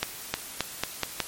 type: accelerating click train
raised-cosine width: 0.2 ms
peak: -7 dBFS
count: 6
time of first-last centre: 0.03-1.203 s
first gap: 310 ms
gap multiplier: 0.86
effects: white hiss -40 dBFS RMS until 1.27 s + MP3 64 kbps